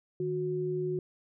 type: tone pair together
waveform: sine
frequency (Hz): 153.97 / 366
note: D#3 / F#4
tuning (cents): -18 / -19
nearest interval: octave + minor third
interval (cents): 1499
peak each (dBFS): -35 / -30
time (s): 0.2-0.99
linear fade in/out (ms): 2
effects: none